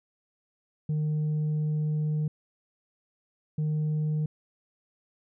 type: tone pair in turn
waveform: sine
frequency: 152.6 / 153.18 Hz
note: D#3 / D#3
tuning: -33 / -27 cents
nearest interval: unison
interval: 6 cents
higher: second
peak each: -22 / -22 dBFS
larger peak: neither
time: 0.89-2.28 / 3.58-4.26 s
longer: first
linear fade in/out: 5 ms
effects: tanh soft clip ceiling -24 dBFS